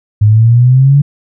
sine exponential sweep, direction up, 103.4 to 144.9 Hz, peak -3 dBFS, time 0.21-1.02 s, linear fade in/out 10 ms, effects none

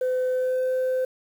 sine tone with pitch glide, 509 to 514.3 Hz, C5 to C5, -48 to -30 cents, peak -19 dBFS, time 0.01-1.05 s, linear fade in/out 5 ms, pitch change +18 cents, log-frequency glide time 0.3-0.73 s, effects tanh soft clip ceiling -20 dBFS + 8-bit

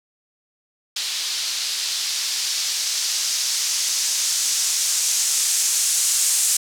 violet noise with low-pass filter sweep, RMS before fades -22 dBFS, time 0.96-6.57 s, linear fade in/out 5 ms, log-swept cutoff 4200 to 7700 Hz, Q 1.6, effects none

